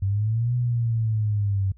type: linear two-way sweep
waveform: sine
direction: up then down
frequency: 95.1 to 123.6 to 95.1 Hz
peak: -20 dBFS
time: 0.02-1.72 s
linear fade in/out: 5 ms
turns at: 0.55 s
effects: added 60 Hz sine -48 dBFS peak until 1.77 s